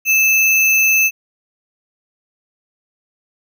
sine tone with sample-and-hold, 2621 Hz, E7, 11 cents flat, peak -10 dBFS, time 0.05-1.11 s, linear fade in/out 50 ms, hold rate 8820 Hz, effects none

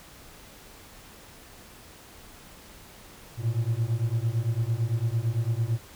triangle beating tone pair, 110.6 / 119.5 Hz, A2 / A#2, +9 / +43 cents, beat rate 8.9 Hz, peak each -25 dBFS, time 3.37-5.8 s, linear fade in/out 50 ms, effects pink hiss -49 dBFS RMS until 5.95 s

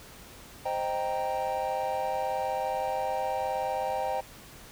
triangle chord, C minor seventh, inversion none, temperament equal, 523.3 / 622.3 / 784 / 932.3 Hz, C5 / Eb5 / G5 / Bb5, 0 / 0 / 0 / 0 cents, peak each -32 / -33 / -29 / -34 dBFS, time 0.65-4.21 s, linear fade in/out 10 ms, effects pink hiss -49 dBFS RMS until 4.71 s

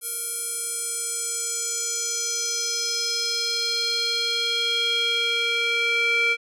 square tone with band-pass filter sweep, 466.2 Hz, A#4, in tune, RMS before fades -25 dBFS, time 0.01-6.37 s, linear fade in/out 50 ms, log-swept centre 11000 to 2300 Hz, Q 3.8, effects none

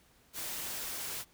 white noise, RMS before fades -39 dBFS, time 0.33-1.25 s, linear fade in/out 50 ms, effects pink hiss -65 dBFS RMS until 1.33 s

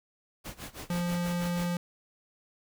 pink noise with tremolo, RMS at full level -40 dBFS, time 0.44-1.7 s, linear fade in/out 20 ms, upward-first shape sine, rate 6.2 Hz, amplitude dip 90%
square tone, 174.7 Hz, F3, 1 cent sharp, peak -29 dBFS, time 0.9-1.77 s, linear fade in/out 2 ms
effects none

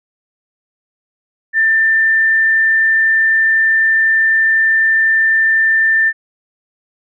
sine tone, 1786 Hz, A6, 25 cents sharp, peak -9 dBFS, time 1.53-6.13 s, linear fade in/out 50 ms, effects none

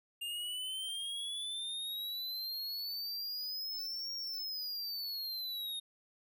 square exponential two-way sweep, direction up then down, 2801 to 5588 to 3688 Hz, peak -38 dBFS, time 0.21-5.8 s, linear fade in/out 10 ms, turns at 4.14 s, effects none

